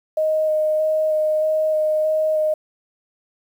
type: tone with vibrato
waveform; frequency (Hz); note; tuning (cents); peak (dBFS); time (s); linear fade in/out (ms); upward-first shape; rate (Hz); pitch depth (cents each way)
sine; 621; D#5; -3; -16; 0.17-2.54; 5; square; 1.6; 9
effects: 8-bit